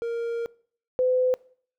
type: tone pair in turn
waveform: triangle / sine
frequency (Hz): 466.2 / 507.7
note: A#4 / B4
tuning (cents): 0 / +48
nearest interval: minor second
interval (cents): 148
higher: second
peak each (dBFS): -24 / -19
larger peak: second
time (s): 0.02-0.46 / 0.99-1.34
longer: first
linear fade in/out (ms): 0
effects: noise-tail reverb RT60 0.5 s tail -22 dB re dry